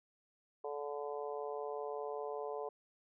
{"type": "harmonic tone", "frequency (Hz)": 145.1, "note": "D3", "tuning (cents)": -21, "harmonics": [3, 4, 5, 6, 7], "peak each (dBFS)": [-41, -45, -46, -50, -49], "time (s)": [0.64, 2.69], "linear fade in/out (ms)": 5, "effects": []}